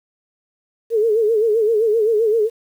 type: tone with vibrato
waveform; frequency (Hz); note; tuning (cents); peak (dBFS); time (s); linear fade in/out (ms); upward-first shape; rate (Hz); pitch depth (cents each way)
sine; 440; A4; 0; -13; 0.9-2.5; 50; sine; 7.7; 100
effects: 8-bit